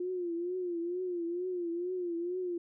sine tone with vibrato, 352.3 Hz, F4, 15 cents sharp, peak -32 dBFS, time 0-2.58 s, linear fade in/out 5 ms, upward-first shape triangle, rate 2.2 Hz, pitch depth 97 cents each way, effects none

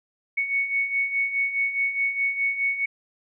sine beating tone pair, 2217 / 2221.8 Hz, C#7 / C#7, 0 / +3 cents, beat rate 4.8 Hz, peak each -29 / -23 dBFS, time 0.37-2.86 s, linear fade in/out 10 ms, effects none

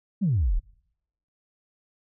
sine exponential sweep, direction down, 220 to 31.12 Hz, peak -19 dBFS, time 0.21-0.6 s, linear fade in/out 20 ms, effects noise-tail reverb RT60 0.8 s tail -26 dB re dry + tanh soft clip ceiling -15 dBFS

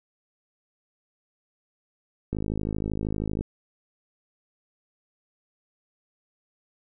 click train, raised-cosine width 3 ms, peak -16 dBFS, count 58, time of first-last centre 2.33-3.41 s, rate 52.8 Hz, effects none

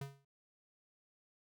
square tone with exponential decay, 138.59 Hz, C#3, in tune, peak -39 dBFS, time 0.01-0.25 s, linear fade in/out 5 ms, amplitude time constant 51 ms, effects none

